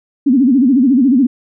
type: tone with vibrato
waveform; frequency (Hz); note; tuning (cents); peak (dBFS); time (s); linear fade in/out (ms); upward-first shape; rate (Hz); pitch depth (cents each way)
sine; 260; C4; -11; -7; 0.26-1.27; 10; sine; 14; 180
effects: none